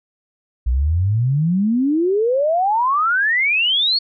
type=exponential sweep; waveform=sine; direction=up; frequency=57.7 to 4459 Hz; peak=-14 dBFS; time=0.66-3.99 s; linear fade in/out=10 ms; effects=none